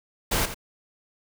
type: noise with echo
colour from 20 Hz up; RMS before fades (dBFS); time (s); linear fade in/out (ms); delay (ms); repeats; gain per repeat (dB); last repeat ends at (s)
pink; -24; 0.31-0.46; 10; 85; 1; -11; 0.545
effects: none